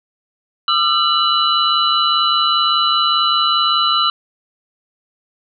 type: tone cluster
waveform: sine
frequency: 1203 / 1348 / 2950 / 3981 Hz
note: D6 / E6 / F#7 / B7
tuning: +41 / +38 / -6 / +13 cents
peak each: -18 dBFS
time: 0.68-4.1 s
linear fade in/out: 2 ms
effects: none